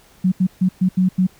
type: tone bursts at uneven times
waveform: sine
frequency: 185 Hz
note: F#3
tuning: in tune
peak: -12 dBFS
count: 6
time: 0.24-0.32 / 0.4-0.47 / 0.61-0.69 / 0.81-0.89 / 0.97-1.09 / 1.18-1.27 s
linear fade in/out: 10 ms
effects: pink hiss -51 dBFS RMS until 1.39 s